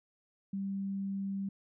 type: tone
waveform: sine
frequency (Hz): 196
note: G3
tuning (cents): 0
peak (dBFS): -33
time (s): 0.53-1.49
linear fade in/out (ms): 5
effects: none